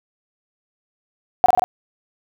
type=tone with echo; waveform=sine; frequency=734 Hz; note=F#5; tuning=14 cents flat; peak=-6 dBFS; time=1.44-1.46 s; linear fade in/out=0 ms; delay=45 ms; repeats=4; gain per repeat=-2 dB; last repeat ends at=1.64 s; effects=none